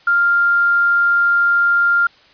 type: tone with quantisation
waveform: sine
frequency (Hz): 1396.9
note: F6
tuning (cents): 0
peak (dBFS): -11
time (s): 0.07-2.07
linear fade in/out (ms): 5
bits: 6
effects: white hiss -49 dBFS RMS until 2.33 s + resampled to 11025 Hz